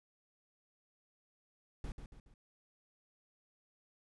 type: noise with echo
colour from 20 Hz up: brown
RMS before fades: -41 dBFS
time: 1.84-1.92 s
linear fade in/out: 2 ms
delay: 140 ms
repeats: 3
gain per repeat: -7 dB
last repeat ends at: 2.34 s
effects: resampled to 24000 Hz